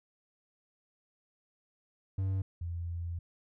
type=tone pair in turn; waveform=triangle / sine; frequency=95.8 / 85.35 Hz; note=G2 / F2; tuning=-39 / -39 cents; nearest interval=major second; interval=200 cents; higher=first; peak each=-27 / -34 dBFS; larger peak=first; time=2.18-2.42 / 2.61-3.19 s; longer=second; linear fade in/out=5 ms; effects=none